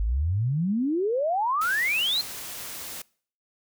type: exponential sweep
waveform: sine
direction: up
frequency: 48.3 to 4254 Hz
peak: -22 dBFS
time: 0-2.21 s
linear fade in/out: 0 ms
type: noise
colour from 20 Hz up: white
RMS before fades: -37 dBFS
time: 1.61-3.02 s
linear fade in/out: 5 ms
effects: noise-tail reverb RT60 0.5 s tail -24 dB re dry